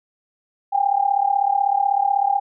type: tone with amplitude modulation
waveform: sine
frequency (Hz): 800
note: G5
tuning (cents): +35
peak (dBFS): -12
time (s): 0.72-2.4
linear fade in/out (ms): 20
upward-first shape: sine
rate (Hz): 36.1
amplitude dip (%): 85
effects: none